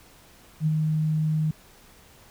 sine tone with ADSR envelope, 155.56 Hz, D#3, in tune, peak -18 dBFS, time 0.6-1.51 s, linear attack 64 ms, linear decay 31 ms, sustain -3 dB, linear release 4 ms, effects pink hiss -53 dBFS RMS until 2.3 s

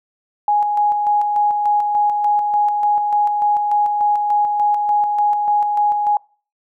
sine tone with tremolo, 830.6 Hz, G#5, in tune, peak -12 dBFS, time 0.48-6.17 s, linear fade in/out 2 ms, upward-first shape square, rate 3.4 Hz, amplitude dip 35%, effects noise-tail reverb RT60 0.4 s tail -25 dB re dry

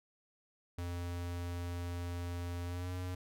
square tone with pitch glide, 87.31 to 90.76 Hz, F2 to F#2, 0 to -33 cents, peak -38 dBFS, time 0.78-3.15 s, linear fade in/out 5 ms, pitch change +67 cents, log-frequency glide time 2.65-2.94 s, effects none

